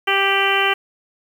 harmonic tone with a mistuned harmonic, 392.9 Hz, G4, 4 cents sharp, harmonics 1 / 2 / 3 / 4 / 5 / 6 / 7 / 8, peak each -23 / -23 / -23 / -23 / -23 / -23 / -23 / -23 dBFS, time 0.07-0.74 s, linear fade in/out 10 ms, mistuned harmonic 8, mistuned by -43 cents, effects 7-bit

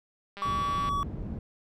click train, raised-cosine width 0.3 ms, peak -26 dBFS, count 105, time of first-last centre 0.37-0.89 s, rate 200 Hz
triangle tone, 1136 Hz, C#6, 42 cents sharp, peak -25 dBFS, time 0.42-1.03 s, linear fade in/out 0 ms
white low-pass noise, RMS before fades -36 dBFS, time 0.45-1.39 s, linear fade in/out 2 ms, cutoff 180 Hz, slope 12 dB/octave
effects none

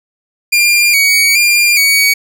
sawtooth tone with vibrato, 2323 Hz, D7, 20 cents flat, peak -4 dBFS, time 0.52-2.14 s, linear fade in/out 10 ms, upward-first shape square, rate 1.2 Hz, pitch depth 55 cents each way, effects none

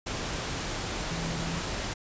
sine tone in noise, 166.3 Hz, E3, 16 cents sharp, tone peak -34 dBFS, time 1.1-1.6 s, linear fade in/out 10 ms, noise pink, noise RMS -33 dBFS, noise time 0.06-1.94 s, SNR -4 dB, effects resampled to 16000 Hz

